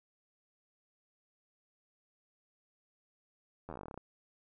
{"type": "slowing click train", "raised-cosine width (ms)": 1, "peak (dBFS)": -30, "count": 15, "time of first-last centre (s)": [3.69, 3.976], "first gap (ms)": 11, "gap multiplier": 1.09, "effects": []}